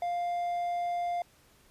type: tone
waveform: triangle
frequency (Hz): 700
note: F5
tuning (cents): +4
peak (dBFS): -27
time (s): 0.02-1.22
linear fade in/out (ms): 2
effects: pink hiss -62 dBFS RMS until 1.7 s + resampled to 32000 Hz